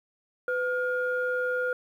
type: tone pair together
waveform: sine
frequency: 502 / 1419.9 Hz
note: B4 / F6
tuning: +28 / +28 cents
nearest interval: octave + tritone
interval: 1800 cents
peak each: -27 / -28 dBFS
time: 0.48-1.73 s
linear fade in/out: 2 ms
effects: tanh soft clip ceiling -17 dBFS + 10-bit